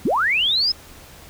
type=linear sweep; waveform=sine; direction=up; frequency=156.7 to 5200 Hz; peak=-16 dBFS; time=0.05-0.72 s; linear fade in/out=5 ms; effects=added 75 Hz sine -50 dBFS peak until 1.29 s + pink hiss -44 dBFS RMS until 1.29 s